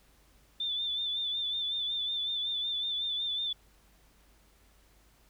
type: tone with vibrato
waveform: sine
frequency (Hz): 3537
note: A7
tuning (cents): +8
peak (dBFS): -30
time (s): 0.6-3.53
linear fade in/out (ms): 5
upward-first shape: sine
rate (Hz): 5.4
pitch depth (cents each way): 45
effects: added 50 Hz sine -63 dBFS peak until 5.29 s + pink hiss -65 dBFS RMS until 5.29 s